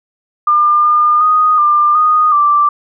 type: tone with pitch steps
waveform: sine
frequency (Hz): 1201 / 1209 / 1242 / 1195 / 1236 / 1173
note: D6 / D6 / D#6 / D6 / D#6 / D6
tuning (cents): +38 / +50 / -3 / +30 / -12 / -2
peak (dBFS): -7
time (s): 0.47-2.69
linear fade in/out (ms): 5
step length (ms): 370
effects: none